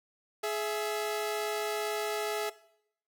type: tone pair together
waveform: sawtooth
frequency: 421.4 / 663.2 Hz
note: G#4 / E5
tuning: +25 / +10 cents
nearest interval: minor sixth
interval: 785 cents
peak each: -28 / -31 dBFS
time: 0.43-2.5 s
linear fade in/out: 10 ms
effects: noise-tail reverb RT60 0.7 s tail -18 dB re dry